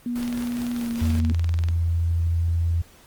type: tone with pitch glide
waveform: sine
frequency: 241.2 to 233.1 Hz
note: B3 to A#3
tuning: -41 to 0 cents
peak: -24 dBFS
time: 0.06-1.32 s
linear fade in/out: 2 ms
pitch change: -59 cents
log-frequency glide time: 0.75-0.89 s
type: noise with tremolo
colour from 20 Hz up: pink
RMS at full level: -37 dBFS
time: 0.15-1.2 s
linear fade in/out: 10 ms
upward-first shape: triangle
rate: 4.8 Hz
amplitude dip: 35%
type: click train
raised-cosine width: 0.2 ms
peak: -19 dBFS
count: 31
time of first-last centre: 0.23-1.686 s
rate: 20.6 Hz
type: tone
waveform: sine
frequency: 84.1 Hz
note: E2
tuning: 35 cents sharp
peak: -19 dBFS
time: 1.01-2.82 s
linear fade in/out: 10 ms
effects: pink hiss -52 dBFS RMS until 3.06 s + Opus 24 kbps